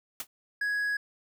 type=noise with exponential decay; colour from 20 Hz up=white; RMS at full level=-30 dBFS; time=0.2-0.27 s; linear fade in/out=2 ms; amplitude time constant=15 ms
type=tone; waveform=triangle; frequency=1667 Hz; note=G#6; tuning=6 cents sharp; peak=-25 dBFS; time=0.61-0.97 s; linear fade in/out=5 ms
effects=none